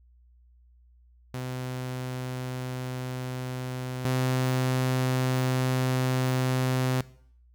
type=tone pair in turn; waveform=sawtooth; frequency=127.4 / 128.73 Hz; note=C3 / C3; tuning=-46 / -28 cents; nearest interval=unison; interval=18 cents; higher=second; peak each=-28 / -20 dBFS; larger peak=second; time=1.34-4.05 / 4.05-7.01 s; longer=second; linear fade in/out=0 ms; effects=noise-tail reverb RT60 0.6 s tail -19 dB re dry + added 60 Hz sine -55 dBFS peak until 7.54 s